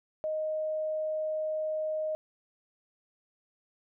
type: tone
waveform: sine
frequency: 622.3 Hz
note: D#5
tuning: in tune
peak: -29 dBFS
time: 0.24-2.15 s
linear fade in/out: 0 ms
effects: none